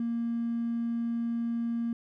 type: tone with hard clipping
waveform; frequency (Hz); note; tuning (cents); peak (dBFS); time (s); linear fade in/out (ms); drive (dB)
triangle; 233.1; A#3; 0; -28; 0-1.93; 2; 3
effects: none